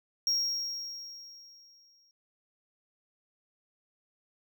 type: tone with exponential decay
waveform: triangle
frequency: 5588 Hz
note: F8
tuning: in tune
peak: -23 dBFS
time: 0.27-2.11 s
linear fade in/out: 1 ms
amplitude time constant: 400 ms
effects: none